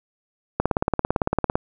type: click train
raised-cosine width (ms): 1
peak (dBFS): -5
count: 18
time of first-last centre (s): 0.6-1.555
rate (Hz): 17.8
effects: none